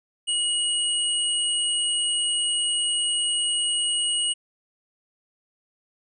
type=tone pair together; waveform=sine; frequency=2900 / 8645 Hz; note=F#7 / C#9; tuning=-35 / -44 cents; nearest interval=octave + perfect fifth; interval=1891 cents; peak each=-23 / -26 dBFS; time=0.27-4.34 s; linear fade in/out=20 ms; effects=none